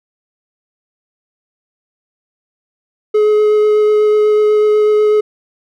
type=tone with vibrato; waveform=triangle; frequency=423.9 Hz; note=G#4; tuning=35 cents sharp; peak=-6 dBFS; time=3.14-5.21 s; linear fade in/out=10 ms; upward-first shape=sine; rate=8.1 Hz; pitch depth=8 cents each way; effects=none